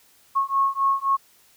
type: beating tone pair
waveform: sine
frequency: 1092 / 1095.8 Hz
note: C#6 / C#6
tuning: -26 / -20 cents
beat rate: 3.8 Hz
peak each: -22 dBFS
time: 0.35-1.17 s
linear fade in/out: 20 ms
effects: white hiss -57 dBFS RMS until 1.56 s